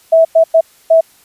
sine tone bursts at uneven times, 652 Hz, E5, 19 cents flat, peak -4 dBFS, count 4, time 0.12-0.25 / 0.35-0.44 / 0.54-0.61 / 0.9-1.01 s, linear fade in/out 10 ms, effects white hiss -48 dBFS RMS until 1.24 s + resampled to 32000 Hz

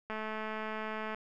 click train, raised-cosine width 0.5 ms, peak -24 dBFS, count 228, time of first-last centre 0.1-1.146 s, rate 217 Hz, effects none

